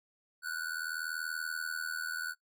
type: tone with amplitude modulation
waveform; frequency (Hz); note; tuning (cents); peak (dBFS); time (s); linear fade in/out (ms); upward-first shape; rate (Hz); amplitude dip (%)
square; 1480; F#6; 0; -32; 0.42-2.35; 50; sine; 80.6; 80
effects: noise-tail reverb RT60 0.1 s tail -21 dB re dry